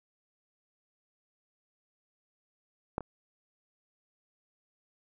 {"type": "clicks", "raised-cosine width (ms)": 1, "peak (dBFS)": [-16, -27], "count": 2, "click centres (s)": [2.981, 3.007], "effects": []}